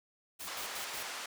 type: noise with tremolo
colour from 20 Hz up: white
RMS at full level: -43 dBFS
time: 0.39-1.11 s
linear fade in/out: 20 ms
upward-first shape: square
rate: 5.5 Hz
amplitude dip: 80%
type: band-pass noise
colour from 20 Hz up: pink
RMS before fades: -42 dBFS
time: 0.47-1.26 s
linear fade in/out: 5 ms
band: 770 to 8100 Hz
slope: 12 dB/octave
effects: none